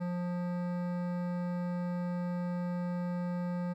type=tone with hard clipping; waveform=sine; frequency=176.9 Hz; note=F3; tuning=23 cents sharp; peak=-34 dBFS; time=0-3.74 s; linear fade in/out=20 ms; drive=15 dB; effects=none